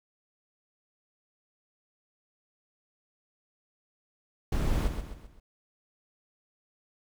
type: noise with echo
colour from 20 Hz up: brown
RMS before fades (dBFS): -27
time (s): 4.52-4.88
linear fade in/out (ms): 5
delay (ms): 130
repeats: 4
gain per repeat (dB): -7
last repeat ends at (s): 5.4
effects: none